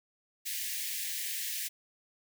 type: high-pass noise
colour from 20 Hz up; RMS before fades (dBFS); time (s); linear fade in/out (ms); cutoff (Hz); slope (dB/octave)
white; -36; 0.45-1.69; 20; 1700; 96
effects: none

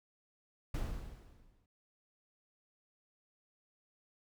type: noise with exponential decay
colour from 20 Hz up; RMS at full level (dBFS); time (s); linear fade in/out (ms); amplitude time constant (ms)
brown; -33; 0.74-1.66; 5; 200
effects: none

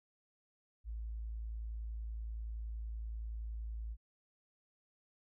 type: tone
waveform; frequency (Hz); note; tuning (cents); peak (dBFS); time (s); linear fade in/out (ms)
sine; 55.3; A1; +9; -39; 0.84-3.97; 50
effects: none

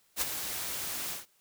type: noise with ADSR envelope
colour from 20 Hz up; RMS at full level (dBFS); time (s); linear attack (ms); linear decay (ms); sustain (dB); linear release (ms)
white; -28; 0.16-1.26; 55; 25; -8; 150
effects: white hiss -68 dBFS RMS until 1.4 s

